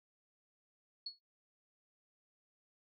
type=tone with exponential decay; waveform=sine; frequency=4364 Hz; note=C#8; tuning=28 cents flat; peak=-37 dBFS; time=1.06-1.19 s; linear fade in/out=5 ms; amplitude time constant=28 ms; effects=noise-tail reverb RT60 0.1 s tail -17 dB re dry